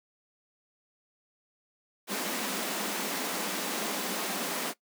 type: high-pass noise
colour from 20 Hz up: pink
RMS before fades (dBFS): -33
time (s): 2.07-4.74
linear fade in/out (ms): 50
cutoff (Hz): 180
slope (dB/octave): 96
effects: noise-tail reverb RT60 0.1 s tail -18 dB re dry